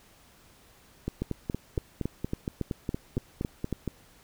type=two click trains; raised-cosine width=3 ms; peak=-16 / -17 dBFS; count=10 / 13; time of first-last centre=1.22-3.727 / 1.08-3.877 s; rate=3.59 / 4.29 Hz; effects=pink hiss -58 dBFS RMS until 4.23 s